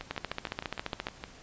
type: two click trains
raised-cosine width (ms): 0.3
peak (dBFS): -16 / -21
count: 15 / 9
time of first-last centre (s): 0.11-1.069 / 0.01-1.239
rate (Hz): 14.6 / 6.51
effects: pink hiss -52 dBFS RMS until 1.42 s + resampled to 16000 Hz